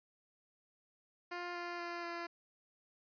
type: tone with pitch steps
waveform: 10% pulse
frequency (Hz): 351.6 / 348.4 / 345.2 / 342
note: F4 / F4 / F4 / F4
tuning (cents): +12 / -4 / -20 / -36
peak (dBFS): -32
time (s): 1.31-2.27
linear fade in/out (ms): 10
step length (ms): 240
effects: resampled to 11025 Hz